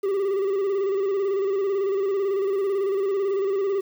triangle tone with vibrato, 392.6 Hz, G4, 3 cents sharp, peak -19 dBFS, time 0.03-3.81 s, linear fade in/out 10 ms, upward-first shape square, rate 18 Hz, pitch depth 47 cents each way, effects 8-bit

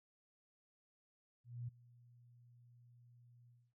sine tone with ADSR envelope, 120.5 Hz, B2, 42 cents flat, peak -40 dBFS, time 1.44-3.74 s, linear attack 240 ms, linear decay 13 ms, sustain -22 dB, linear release 260 ms, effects none

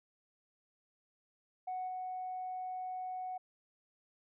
sine tone with level steps, 740 Hz, F#5, in tune, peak -35 / -37 dBFS, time 1.67-3.38 s, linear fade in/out 10 ms, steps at 1.87 s, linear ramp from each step 20 ms, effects tanh soft clip ceiling -33 dBFS

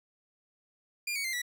sawtooth tone with pitch steps, 2400 / 2239 / 2089 / 1949.4 Hz, D7 / C#7 / C7 / B6, +37 / +17 / -3 / -23 cents, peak -28 dBFS, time 1.07-1.418 s, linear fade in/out 5 ms, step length 87 ms, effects 11-bit

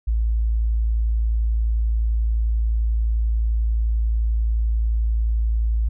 sine tone, 55.7 Hz, A1, 22 cents sharp, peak -17 dBFS, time 0.07-5.89 s, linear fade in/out 10 ms, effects none

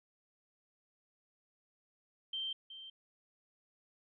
sine tone with echo, 3136 Hz, G7, in tune, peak -36 dBFS, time 2.33-2.53 s, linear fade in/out 5 ms, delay 370 ms, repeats 1, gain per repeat -11 dB, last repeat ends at 2.9 s, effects none

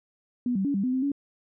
sine tone with pitch steps, 245.5 / 192.6 / 282.7 / 196.8 / 254 / 259.8 / 282.2 Hz, B3 / G3 / C#4 / G3 / B3 / C4 / C#4, -10 / -30 / +34 / +7 / +49 / -12 / +31 cents, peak -23 dBFS, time 0.46-1.118 s, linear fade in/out 2 ms, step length 94 ms, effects none

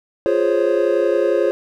triangle chord, Db major seventh, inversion first, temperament equal, 349.2 / 415.3 / 523.3 / 554.4 Hz, F4 / Ab4 / C5 / Db5, 0 / 0 / 0 / 0 cents, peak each -18 dBFS, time 0.26-1.51 s, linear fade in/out 0 ms, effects none

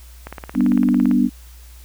click train, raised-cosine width 0.5 ms, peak -16 dBFS, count 16, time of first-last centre 0.27-1.113 s, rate 17.8 Hz
sine chord, G major, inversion none, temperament equal, 196 / 246.9 / 293.7 Hz, G3 / B3 / D4, 0 / 0 / 0 cents, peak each -19 / -15 / -19 dBFS, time 0.54-1.3 s, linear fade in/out 50 ms
effects added 60 Hz sine -39 dBFS peak until 1.84 s + white hiss -49 dBFS RMS until 1.84 s

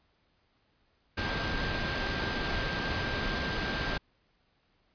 sine tone in noise, 1586 Hz, G6, 20 cents sharp, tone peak -37 dBFS, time 1.17-3.98 s, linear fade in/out 10 ms, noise pink, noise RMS -32 dBFS, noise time 1.17-3.98 s, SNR -8 dB, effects pink hiss -71 dBFS RMS until 4.94 s + resampled to 11025 Hz

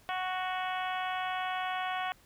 harmonic tone, 370 Hz, F#4, in tune, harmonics 2 / 3 / 4 / 5 / 6 / 7 / 8 / 9, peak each -34 / -38 / -40 / -42 / -44 / -45 / -46 / -47 dBFS, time 0.09-2.12 s, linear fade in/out 0 ms, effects pink hiss -62 dBFS RMS until 2.25 s

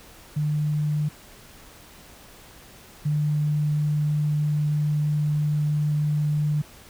sine tone pair in turn, 150.1 / 149.48 Hz, D3 / D3, +38 / +31 cents, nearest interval unison, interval 7 cents, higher first, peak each -21 / -20 dBFS, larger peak second, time 0.36-1.09 / 3.05-6.62 s, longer second, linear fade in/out 10 ms, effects pink hiss -48 dBFS RMS until 6.89 s

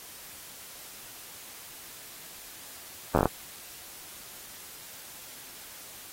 slowing click train, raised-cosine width 1 ms, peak -8 dBFS, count 7, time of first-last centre 3.15-3.257 s, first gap 11 ms, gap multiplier 1.19, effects white hiss -46 dBFS RMS until 6.12 s + AAC 48 kbps

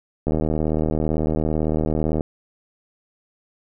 click train, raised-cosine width 2 ms, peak -9 dBFS, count 152, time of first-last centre 0.27-2.208 s, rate 77.9 Hz, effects none

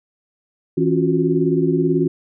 sine tone cluster, 161.7 / 273.4 / 351 / 369.4 Hz, E3 / C#4 / F4 / F#4, -33 / -24 / +9 / -3 cents, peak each -20 dBFS, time 0.77-2.08 s, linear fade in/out 10 ms, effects none

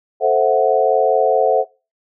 sine chord, F# half-diminished seventh, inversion first, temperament equal with one note detuned, 440 / 524.8 / 659.3 / 740 Hz, A4 / C5 / E5 / F#5, 0 / +5 / 0 / 0 cents, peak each -17 dBFS, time 0.2-1.65 s, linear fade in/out 50 ms, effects noise-tail reverb RT60 0.3 s tail -22 dB re dry

